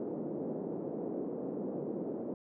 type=band-pass noise; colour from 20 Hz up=white; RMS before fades=-38 dBFS; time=0-2.34 s; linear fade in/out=2 ms; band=180 to 480 Hz; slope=24 dB/octave; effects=none